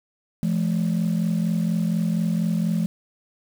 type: tone pair together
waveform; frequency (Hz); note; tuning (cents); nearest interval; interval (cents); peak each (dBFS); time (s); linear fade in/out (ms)
sine; 170.1 / 214.3; F3 / A3; -45 / -45; major third; 400; -20 / -22; 0.43-2.86; 0
effects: tanh soft clip ceiling -16 dBFS + 7-bit